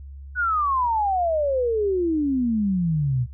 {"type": "exponential sweep", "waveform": "sine", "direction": "down", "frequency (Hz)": [1500, 118.3], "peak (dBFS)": -19, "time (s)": [0.35, 3.27], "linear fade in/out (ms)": 50, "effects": ["noise-tail reverb RT60 0.1 s tail -26 dB re dry", "added 69 Hz sine -36 dBFS peak until 3.33 s"]}